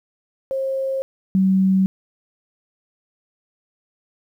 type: tone pair in turn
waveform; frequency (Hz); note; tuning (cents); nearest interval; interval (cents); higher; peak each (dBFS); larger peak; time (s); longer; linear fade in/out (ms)
sine; 535 / 190.3; C5 / F#3; +38 / +49; octave + tritone; 1789; first; -20 / -13; second; 0.51-1.02 / 1.35-1.86; neither; 0
effects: 9-bit